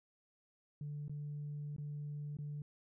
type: tone with dropouts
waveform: sine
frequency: 146.83 Hz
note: D3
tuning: in tune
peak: -39 dBFS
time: 0.81-2.62 s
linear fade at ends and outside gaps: 2 ms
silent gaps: 1.081-1.095 / 1.764-1.782 / 2.369-2.387 s
effects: tanh soft clip ceiling -37 dBFS